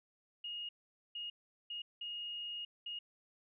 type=tone bursts at uneven times; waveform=sine; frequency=2863 Hz; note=F7; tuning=42 cents sharp; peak=-40 dBFS; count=5; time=0.44-0.69 / 1.15-1.3 / 1.7-1.82 / 2.01-2.65 / 2.86-2.99 s; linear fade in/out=5 ms; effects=none